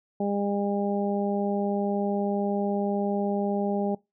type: harmonic tone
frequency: 201.8 Hz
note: G#3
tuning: 49 cents flat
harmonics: 1 / 2 / 3 / 4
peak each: -27 / -30 / -32 / -33 dBFS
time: 0.2-3.95 s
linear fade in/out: 5 ms
effects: noise-tail reverb RT60 0.2 s tail -22 dB re dry